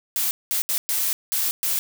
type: noise bursts at uneven times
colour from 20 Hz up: blue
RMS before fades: -23 dBFS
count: 6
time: 0.16-0.31 / 0.51-0.62 / 0.69-0.78 / 0.89-1.13 / 1.32-1.51 / 1.63-1.79 s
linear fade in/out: 0 ms
effects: none